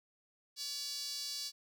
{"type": "tone with high-pass filter", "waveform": "sawtooth", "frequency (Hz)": 570, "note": "C#5", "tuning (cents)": 48, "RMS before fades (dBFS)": -41, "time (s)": [0.56, 1.52], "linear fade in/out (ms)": 50, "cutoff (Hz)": 4600, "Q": 4.4, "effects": []}